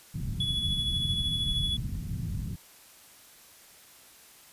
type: low-pass noise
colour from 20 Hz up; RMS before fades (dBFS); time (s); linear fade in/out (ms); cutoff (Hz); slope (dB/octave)
white; -33; 0.14-2.56; 10; 160; 24
type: tone with tremolo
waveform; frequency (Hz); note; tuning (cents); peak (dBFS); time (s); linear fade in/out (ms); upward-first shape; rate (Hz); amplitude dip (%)
triangle; 3397; G#7; +38; -25; 0.4-1.77; 5; sine; 13; 40
effects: white hiss -54 dBFS RMS until 4.52 s + resampled to 32000 Hz